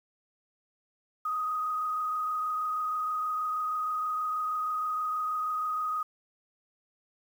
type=tone with frequency modulation; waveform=sine; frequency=1249 Hz; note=D#6; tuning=6 cents sharp; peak=-28 dBFS; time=1.25-6.03 s; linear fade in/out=5 ms; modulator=26.3 Hz; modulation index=0.77; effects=9-bit